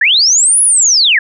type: linear two-way sweep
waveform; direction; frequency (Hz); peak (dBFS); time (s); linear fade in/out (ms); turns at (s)
sine; up then down; 1621 to 10490 to 1621; -6; 0.01-1.19; 5; 0.62
effects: none